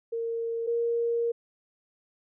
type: tone pair in turn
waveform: sine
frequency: 460.5 / 467.7 Hz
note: A#4 / A#4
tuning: -21 / +6 cents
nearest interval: unison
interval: 27 cents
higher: second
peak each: -28 / -24 dBFS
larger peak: second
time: 0.12-0.67 / 0.67-1.32 s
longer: second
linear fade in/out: 10 ms
effects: none